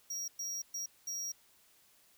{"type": "tone bursts at uneven times", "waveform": "square", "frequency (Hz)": 5670, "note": "F8", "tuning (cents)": 25, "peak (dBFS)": -37, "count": 4, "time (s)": [[0.1, 0.28], [0.39, 0.62], [0.74, 0.86], [1.07, 1.32]], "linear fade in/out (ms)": 5, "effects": ["white hiss -66 dBFS RMS until 2.17 s"]}